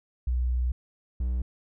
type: tone pair in turn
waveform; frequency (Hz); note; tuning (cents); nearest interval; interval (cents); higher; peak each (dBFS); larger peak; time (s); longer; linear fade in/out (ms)
sine / triangle; 61.74 / 61.74; B1 / B1; 0 / 0; unison; 0; neither; -23 / -23; neither; 0.27-0.72 / 1.2-1.42; first; 5
effects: none